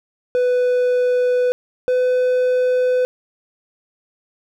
triangle tone pair in turn, 496.8 / 503.2 Hz, B4 / B4, +10 / +32 cents, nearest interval unison, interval 22 cents, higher second, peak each -12 dBFS, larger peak neither, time 0.35-1.52 / 1.88-3.05 s, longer neither, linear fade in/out 0 ms, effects none

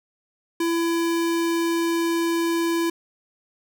square tone, 335.3 Hz, E4, 30 cents sharp, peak -21 dBFS, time 0.6-2.9 s, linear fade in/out 5 ms, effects none

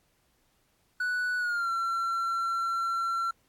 triangle tone with pitch glide, 1480 to 1357.2 Hz, F#6 to F6, 0 to -50 cents, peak -25 dBFS, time 1-3.31 s, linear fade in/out 5 ms, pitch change -150 cents, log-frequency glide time 1.38-1.7 s, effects pink hiss -70 dBFS RMS until 3.48 s + AAC 64 kbps

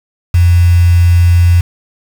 sine tone with quantisation, 87.31 Hz, F2, in tune, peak -4 dBFS, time 0.34-1.61 s, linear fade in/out 5 ms, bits 4, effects none

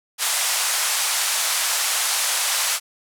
white band-pass noise, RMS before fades -22 dBFS, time 0.18-2.8 s, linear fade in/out 50 ms, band 670 to 11000 Hz, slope 24 dB/octave, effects none

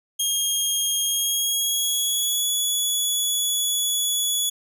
15% pulse tone with pitch glide, 3244 to 3397 Hz, G#7 to G#7, -41 to +38 cents, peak -14 dBFS, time 0.19-4.5 s, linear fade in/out 10 ms, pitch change +79 cents, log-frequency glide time 1.04-2.47 s, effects none

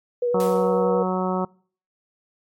sine tone with vibrato, 484.5 Hz, B4, 33 cents flat, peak -19 dBFS, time 0.22-1.03 s, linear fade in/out 5 ms, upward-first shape sine, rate 11 Hz, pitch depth 21 cents each way
harmonic tone, 185 Hz, F#3, in tune, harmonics 1 / 2 / 3 / 4 / 5 / 6 / 7, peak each -24 / -27 / -29 / -30 / -31 / -32 / -32 dBFS, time 0.34-1.45 s, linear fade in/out 5 ms
white noise with exponential decay, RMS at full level -34 dBFS, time 0.4-0.91 s, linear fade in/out 1 ms, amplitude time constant 110 ms
effects noise-tail reverb RT60 0.5 s tail -26 dB re dry + MP3 64 kbps

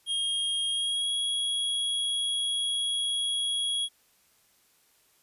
square tone with pitch glide, 3249 to 3321 Hz, G#7 to G#7, -39 to -1 cents, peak -27 dBFS, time 0.06-3.89 s, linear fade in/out 50 ms, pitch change +38 cents, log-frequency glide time 0.7-1.1 s, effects white hiss -65 dBFS RMS until 5.22 s + resampled to 32000 Hz

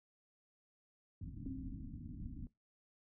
pink low-pass noise, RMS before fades -47 dBFS, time 1.21-2.47 s, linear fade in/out 2 ms, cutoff 300 Hz, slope 96 dB/octave
sine tone with exponential decay, 265.4 Hz, C4, 25 cents sharp, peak -40 dBFS, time 1.46-2.43 s, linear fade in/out 2 ms, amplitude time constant 210 ms
effects noise-tail reverb RT60 0.2 s tail -19 dB re dry

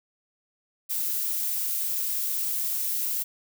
violet noise, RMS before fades -28 dBFS, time 0.89-3.24 s, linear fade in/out 20 ms, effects none

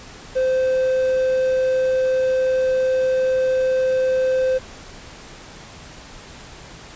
triangle tone with quantisation, 518 Hz, C5, 17 cents flat, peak -14 dBFS, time 0.35-4.59 s, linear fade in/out 20 ms, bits 7, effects pink hiss -40 dBFS RMS until 6.95 s + resampled to 16000 Hz

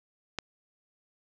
click, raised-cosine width 0.2 ms, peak -14 dBFS, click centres 0.387 s, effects low-pass 7000 Hz 12 dB/octave

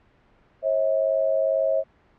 sine tone pair together, 540 / 642.2 Hz, C#5 / E5, -45 / -45 cents, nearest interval minor third, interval 300 cents, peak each -22 dBFS, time 0.62-1.84 s, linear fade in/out 50 ms, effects pink hiss -59 dBFS RMS until 2.18 s + low-pass 2000 Hz 12 dB/octave

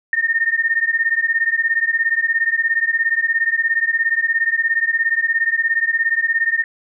sine beating tone pair, 1819 / 1836 Hz, A#6 / A#6, -43 / -27 cents, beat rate 17 Hz, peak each -18 dBFS, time 0.13-6.64 s, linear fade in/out 2 ms, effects none

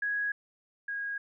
sine tone pair in turn, 1661.2 / 1640.2 Hz, G#6 / G#6, 0 / -22 cents, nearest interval unison, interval 22 cents, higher first, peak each -28 / -32 dBFS, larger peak first, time 0.02-0.32 / 0.88-1.18 s, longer neither, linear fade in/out 5 ms, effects none

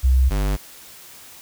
sine / square tone pair in turn, 64.5 / 49.61 Hz, C2 / G1, -24 / +21 cents, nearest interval perfect fourth, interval 455 cents, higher first, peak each -12 / -19 dBFS, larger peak first, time 0.03-0.3 / 0.3-0.57 s, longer neither, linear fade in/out 20 ms, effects white hiss -43 dBFS RMS until 1.41 s

